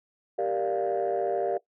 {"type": "chord", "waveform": "sine", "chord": "G minor seventh", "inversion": "none", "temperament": "equal", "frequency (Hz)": [392, 466.2, 587.3, 698.5], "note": ["G4", "Bb4", "D5", "F5"], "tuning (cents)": [0, 0, 0, 0], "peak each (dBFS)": -29, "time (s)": [0.38, 1.58], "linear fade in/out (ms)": 10, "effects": ["noise-tail reverb RT60 0.1 s tail -17 dB re dry", "tanh soft clip ceiling -19 dBFS"]}